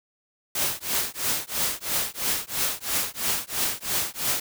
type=noise with tremolo; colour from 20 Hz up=white; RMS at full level=-23 dBFS; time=0.55-4.4 s; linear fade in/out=5 ms; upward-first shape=triangle; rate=3 Hz; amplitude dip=100%; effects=none